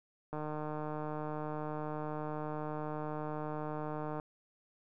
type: click train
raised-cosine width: 1 ms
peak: -26 dBFS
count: 589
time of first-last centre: 0.33-4.198 s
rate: 152 Hz
effects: none